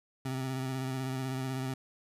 25% pulse tone with vibrato, 131.3 Hz, C3, 6 cents sharp, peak -29 dBFS, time 0.25-1.74 s, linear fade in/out 5 ms, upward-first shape sine, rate 16 Hz, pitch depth 31 cents each way, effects resampled to 32000 Hz

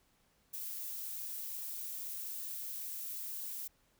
violet noise, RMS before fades -42 dBFS, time 0.53-3.68 s, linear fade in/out 10 ms, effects pink hiss -72 dBFS RMS until 3.99 s

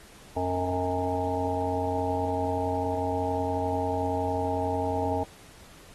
harmonic tone, 91 Hz, F#2, 28 cents flat, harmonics 1 / 3 / 5 / 7 / 9 / 10, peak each -33 / -33 / -32 / -32 / -31 / -37 dBFS, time 0.36-5.24 s, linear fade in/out 10 ms, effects pink hiss -52 dBFS RMS until 5.94 s + AAC 32 kbps

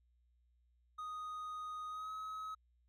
triangle tone with pitch glide, 1244.5 to 1278 Hz, D#6 to D#6, 0 to +46 cents, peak -40 dBFS, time 0.98-2.55 s, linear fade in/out 10 ms, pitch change +46 cents, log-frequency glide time 1.89-2.11 s, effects added 60 Hz sine -70 dBFS peak until 2.88 s

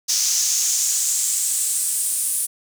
brown noise with high-pass filter sweep, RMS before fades -21 dBFS, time 0.08-2.47 s, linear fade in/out 20 ms, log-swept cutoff 5800 to 9700 Hz, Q 3.7, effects none

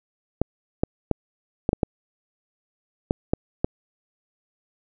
clicks, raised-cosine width 2 ms, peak -6 dBFS, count 9, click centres 0.416 / 0.835 / 1.113 / 1.691 / 1.731 / 1.832 / 3.109 / 3.335 / 3.645 s, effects none

